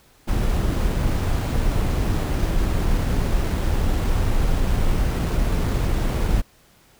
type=noise with sample-and-hold; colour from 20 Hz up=brown; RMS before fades=-20 dBFS; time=0.27-6.42 s; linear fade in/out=20 ms; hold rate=11025 Hz; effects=pink hiss -55 dBFS RMS until 6.99 s